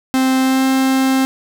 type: tone with pitch glide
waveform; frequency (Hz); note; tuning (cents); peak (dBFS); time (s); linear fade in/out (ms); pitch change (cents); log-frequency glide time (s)
45% pulse; 261.6 to 264.5; C4 to C4; 0 to +19; -12; 0.14-1.25; 0; +19; 0.38-0.65
effects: none